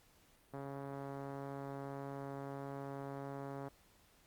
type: tone with low-pass filter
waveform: 5% pulse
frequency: 138.59 Hz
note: C#3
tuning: in tune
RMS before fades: -45 dBFS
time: 0.53-3.69 s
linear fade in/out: 10 ms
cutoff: 780 Hz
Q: 0.57
effects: pink hiss -68 dBFS RMS until 4.26 s + Opus 48 kbps